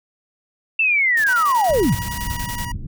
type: linear sweep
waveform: sine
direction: down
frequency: 2700 to 82.41 Hz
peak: -14 dBFS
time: 0.79-1.95 s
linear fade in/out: 5 ms
type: noise bursts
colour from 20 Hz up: white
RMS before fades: -32 dBFS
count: 16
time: 1.17-2.65 s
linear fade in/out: 2 ms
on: 70 ms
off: 24 ms
type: tone with tremolo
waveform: 25% pulse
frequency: 960 Hz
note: B5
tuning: 49 cents flat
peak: -23 dBFS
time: 1.28-2.72 s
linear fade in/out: 5 ms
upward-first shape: sine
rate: 10 Hz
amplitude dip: 35%
type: low-pass noise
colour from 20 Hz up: pink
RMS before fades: -28 dBFS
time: 1.69-2.87 s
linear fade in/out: 10 ms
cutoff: 210 Hz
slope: 24 dB/octave
effects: none